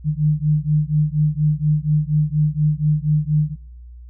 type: beating tone pair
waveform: sine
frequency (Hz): 149.5 / 153.7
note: D3 / D#3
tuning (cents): +31 / -21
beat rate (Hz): 4.2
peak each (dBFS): -18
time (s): 0.04-3.56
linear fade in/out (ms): 50
effects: noise-tail reverb RT60 0.7 s tail -26 dB re dry + added 60 Hz sine -36 dBFS peak until 4.09 s